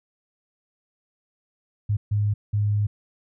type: tone bursts at uneven times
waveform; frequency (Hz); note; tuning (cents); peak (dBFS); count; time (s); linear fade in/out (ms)
sine; 103.83; G#2; 0; -19; 3; 1.89-1.97 / 2.11-2.34 / 2.53-2.87; 10
effects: none